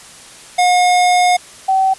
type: tone pair in turn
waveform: square / sine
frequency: 720 / 765.7 Hz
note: F#5 / G5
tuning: -47 / -41 cents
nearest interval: minor second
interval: 106 cents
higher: second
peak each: -10 dBFS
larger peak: neither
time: 0.58-1.37 / 1.68-1.94 s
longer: first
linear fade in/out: 10 ms
effects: white hiss -38 dBFS RMS until 1.98 s + resampled to 24000 Hz